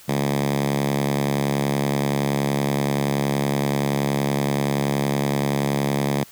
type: tone with high-pass filter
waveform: 5% pulse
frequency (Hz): 70.6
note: C#2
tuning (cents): +32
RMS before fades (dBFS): -22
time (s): 0.08-6.24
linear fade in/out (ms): 10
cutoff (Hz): 160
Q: 3.5
effects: white hiss -47 dBFS RMS until 6.31 s